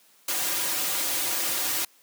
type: noise with comb filter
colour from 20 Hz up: white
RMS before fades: -27 dBFS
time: 0.28-1.85 s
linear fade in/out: 5 ms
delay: 4.6 ms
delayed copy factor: -1
effects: white hiss -59 dBFS RMS until 2.02 s + high-pass 200 Hz 12 dB/octave

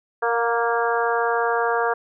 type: harmonic tone with a mistuned harmonic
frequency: 233.1 Hz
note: A#3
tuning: in tune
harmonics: 2 / 3 / 4 / 5 / 6 / 7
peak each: -23 / -25 / -26 / -27 / -28 / -28 dBFS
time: 0.22-1.94 s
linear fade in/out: 10 ms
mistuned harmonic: 3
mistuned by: +20 cents
effects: none

